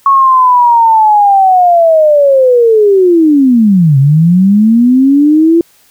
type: linear two-way sweep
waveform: sine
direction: down then up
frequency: 1108.7 to 132.4 to 340.5 Hz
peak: -3 dBFS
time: 0.06-5.61 s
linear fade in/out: 2 ms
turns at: 3.98 s
effects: white hiss -47 dBFS RMS until 5.9 s